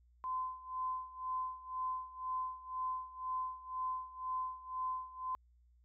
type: tone with tremolo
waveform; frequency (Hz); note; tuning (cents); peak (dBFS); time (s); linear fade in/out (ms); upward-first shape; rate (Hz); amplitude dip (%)
sine; 1027; C6; -33; -34; 0.24-5.35; 0; sine; 2; 85
effects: added 60 Hz sine -64 dBFS peak until 5.84 s